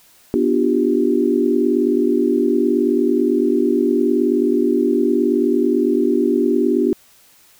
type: chord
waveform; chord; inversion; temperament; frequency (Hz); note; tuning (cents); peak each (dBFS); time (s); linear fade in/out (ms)
sine; G dominant seventh; first; just; 245 / 294 / 352.8 / 392; B3 / D4 / F4 / G4; -14 / +2 / +18 / 0; -19; 0.34-6.93; 0
effects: white hiss -51 dBFS RMS until 7.59 s